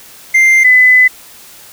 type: tone pair in turn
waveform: triangle / sine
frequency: 2093 / 2009 Hz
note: C7 / B6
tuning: 0 / +29 cents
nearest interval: minor second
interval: 71 cents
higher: first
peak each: -3 dBFS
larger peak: neither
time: 0.34-0.64 / 0.64-1.08 s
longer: second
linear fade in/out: 10 ms
effects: white hiss -37 dBFS RMS until 1.72 s